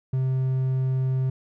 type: tone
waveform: triangle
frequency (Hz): 130.81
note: C3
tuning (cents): 0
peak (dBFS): -19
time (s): 0.13-1.3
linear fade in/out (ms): 5
effects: none